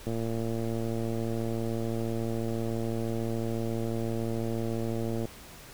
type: click train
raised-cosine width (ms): 2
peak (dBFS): -20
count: 592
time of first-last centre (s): 0.07-5.254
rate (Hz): 114
effects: pink hiss -48 dBFS RMS until 5.73 s